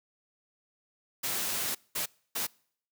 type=noise bursts at uneven times; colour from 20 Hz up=white; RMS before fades=-32 dBFS; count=3; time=1.23-1.75 / 1.95-2.06 / 2.35-2.47 s; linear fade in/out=10 ms; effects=noise-tail reverb RT60 0.6 s tail -26 dB re dry + high-pass 100 Hz 12 dB/octave